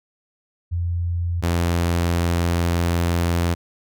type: tone pair in turn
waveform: sine / sawtooth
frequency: 86.4 / 85.7 Hz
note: F2 / F2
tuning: -18 / -32 cents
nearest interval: unison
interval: 14 cents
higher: first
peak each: -20 / -14 dBFS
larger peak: second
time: 0.71-1.42 / 1.42-3.55 s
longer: second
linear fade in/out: 20 ms
effects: none